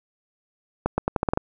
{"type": "accelerating click train", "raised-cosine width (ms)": 1, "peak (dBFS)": -7, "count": 8, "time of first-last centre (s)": [0.86, 1.374], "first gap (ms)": 120, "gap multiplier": 0.83, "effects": []}